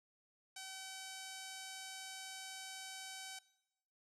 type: tone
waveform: 5% pulse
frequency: 764 Hz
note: G5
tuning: 45 cents flat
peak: -35 dBFS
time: 0.56-3.39 s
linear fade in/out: 5 ms
effects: noise-tail reverb RT60 0.9 s tail -20 dB re dry + low-pass 12000 Hz 12 dB/octave